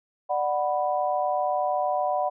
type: chord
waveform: sine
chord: B minor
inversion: first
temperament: just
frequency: 592.7 / 740.8 / 987.8 Hz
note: D5 / F#5 / B5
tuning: +16 / +2 / 0 cents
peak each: -27 / -25 / -30 dBFS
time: 0.29-2.3 s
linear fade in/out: 20 ms
effects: none